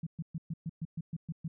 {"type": "tone bursts", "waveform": "sine", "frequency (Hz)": 162.9, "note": "E3", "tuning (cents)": -20, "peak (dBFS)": -33, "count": 10, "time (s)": [0.03, 1.48], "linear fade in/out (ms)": 5, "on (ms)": 37, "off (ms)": 120, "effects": []}